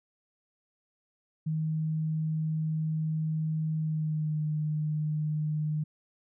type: tone with pitch glide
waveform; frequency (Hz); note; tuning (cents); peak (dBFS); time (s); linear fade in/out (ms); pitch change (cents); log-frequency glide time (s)
sine; 157.2 to 152.81; D#3 to D#3; +18 to -31; -27; 1.46-5.84; 10; -49; 3.76-4.43
effects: none